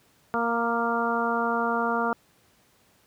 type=harmonic tone with a mistuned harmonic; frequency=232.8 Hz; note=A#3; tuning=2 cents flat; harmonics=1 / 2 / 3 / 4 / 5 / 6; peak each=-30 / -30 / -30 / -30 / -30 / -30 dBFS; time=0.34-2.13 s; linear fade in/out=0 ms; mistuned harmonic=5; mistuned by=+20 cents; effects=pink hiss -62 dBFS RMS until 3.06 s + high-pass 80 Hz 12 dB/octave